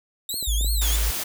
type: tone with vibrato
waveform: 15% pulse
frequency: 3729 Hz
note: A#7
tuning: in tune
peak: -20 dBFS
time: 0.29-0.96 s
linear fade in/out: 2 ms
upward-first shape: triangle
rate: 2.9 Hz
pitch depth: 280 cents each way
type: clicks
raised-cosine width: 2 ms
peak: -26 dBFS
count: 4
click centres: 0.342 / 0.427 / 0.611 / 0.646 s
type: tone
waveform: sine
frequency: 53.6 Hz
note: A1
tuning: 45 cents flat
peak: -20 dBFS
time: 0.47-1.11 s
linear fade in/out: 10 ms
type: noise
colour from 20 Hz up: white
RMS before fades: -28 dBFS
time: 0.81-1.24 s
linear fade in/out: 10 ms
effects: none